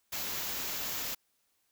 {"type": "band-stop noise", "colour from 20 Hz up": "white", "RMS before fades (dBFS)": -36, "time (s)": [0.12, 1.15], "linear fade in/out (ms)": 10, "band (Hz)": [7700, 11000], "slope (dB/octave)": 96, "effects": ["white hiss -75 dBFS RMS until 1.71 s"]}